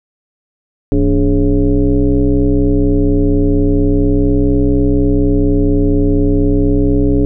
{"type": "tone with frequency modulation", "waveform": "sine", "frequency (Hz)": 159.9, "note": "D#3", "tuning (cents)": 48, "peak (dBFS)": -8, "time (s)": [0.92, 7.25], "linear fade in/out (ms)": 0, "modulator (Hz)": 128, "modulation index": 2, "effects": []}